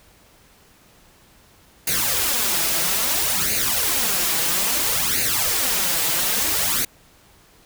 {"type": "noise with flanger", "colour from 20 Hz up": "white", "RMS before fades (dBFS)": -21, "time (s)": [1.87, 6.85], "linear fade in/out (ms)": 5, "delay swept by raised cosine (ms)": [0.45, 6.15], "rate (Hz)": 0.6, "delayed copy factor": 0.75, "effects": ["pink hiss -53 dBFS RMS until 7.65 s"]}